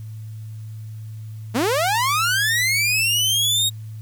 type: linear sweep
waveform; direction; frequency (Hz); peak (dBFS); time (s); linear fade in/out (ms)
sawtooth; up; 200.2 to 3786; -14; 1.54-3.7; 20
effects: added 109 Hz sine -31 dBFS peak until 4.01 s + white hiss -56 dBFS RMS until 4.01 s